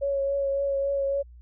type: tone with vibrato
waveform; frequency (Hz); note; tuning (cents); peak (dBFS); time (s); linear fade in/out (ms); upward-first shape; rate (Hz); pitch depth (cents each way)
sine; 554.4; C#5; 0; -23; 0.01-1.23; 20; triangle; 3.6; 20
effects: added 60 Hz sine -45 dBFS peak until 1.41 s